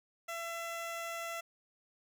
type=tone; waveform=15% pulse; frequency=672 Hz; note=E5; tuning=33 cents sharp; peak=-32 dBFS; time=0.28-1.41 s; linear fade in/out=10 ms; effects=none